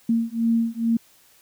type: beating tone pair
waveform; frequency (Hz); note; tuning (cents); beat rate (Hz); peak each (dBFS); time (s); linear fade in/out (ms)
sine; 228.5 / 230.8; A#3 / A#3; -34 / -17; 2.3; -22; 0.09-0.97; 5
effects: white hiss -56 dBFS RMS until 1.41 s